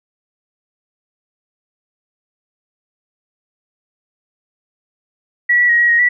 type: tone with pitch steps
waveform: sine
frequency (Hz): 1934 / 1945 / 1889 / 1907 / 1879 / 1953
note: B6 / B6 / A#6 / A#6 / A#6 / B6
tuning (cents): -37 / -27 / +22 / +39 / +13 / -20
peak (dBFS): -9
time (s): 5.49-6.09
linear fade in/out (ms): 10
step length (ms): 100
effects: none